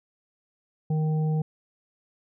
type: harmonic tone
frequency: 155.56 Hz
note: D#3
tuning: in tune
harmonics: 1 / 3 / 5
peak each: -22 / -36 / -40 dBFS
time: 0.9-1.42 s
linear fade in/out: 5 ms
effects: none